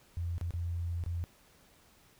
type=tone with dropouts; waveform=sine; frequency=85.7 Hz; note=F2; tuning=32 cents flat; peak=-32 dBFS; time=0.17-1.24 s; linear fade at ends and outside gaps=0 ms; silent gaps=0.381-0.412 / 0.507-0.538 / 1.038-1.062 s; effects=pink hiss -63 dBFS RMS until 2.19 s